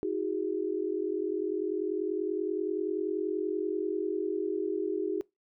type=tone cluster; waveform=sine; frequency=319.9 / 370.2 / 410.4 Hz; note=D#4 / F#4 / G#4; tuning=+48 / +1 / -21 cents; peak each=-34 / -32 / -33 dBFS; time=0.03-5.21 s; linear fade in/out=0 ms; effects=noise-tail reverb RT60 0.2 s tail -24 dB re dry